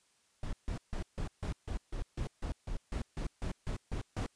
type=noise bursts; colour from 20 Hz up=brown; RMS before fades=-36 dBFS; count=16; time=0.43-4.264 s; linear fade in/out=2 ms; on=99 ms; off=150 ms; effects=white hiss -71 dBFS RMS until 4.35 s + resampled to 22050 Hz